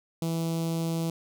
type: tone with notch filter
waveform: sawtooth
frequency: 164.81 Hz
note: E3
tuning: in tune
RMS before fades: -29 dBFS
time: 0.22-1.1 s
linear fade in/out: 2 ms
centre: 1700 Hz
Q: 0.56
effects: none